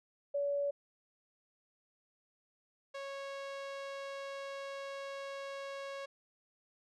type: tone pair in turn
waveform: sine / sawtooth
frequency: 569 / 551.5 Hz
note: C#5 / C#5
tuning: +45 / -9 cents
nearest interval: minor second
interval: 54 cents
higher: first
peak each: -31 / -37 dBFS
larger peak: first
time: 0.34-0.71 / 2.94-6.06 s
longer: second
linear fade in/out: 10 ms
effects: low-pass 5000 Hz 12 dB/octave